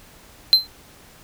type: tone with exponential decay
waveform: triangle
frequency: 4100 Hz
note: C8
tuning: 36 cents flat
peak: -3 dBFS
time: 0.53-0.67 s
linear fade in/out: 0 ms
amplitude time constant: 30 ms
effects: tanh soft clip ceiling -3 dBFS + pink hiss -48 dBFS RMS until 1.23 s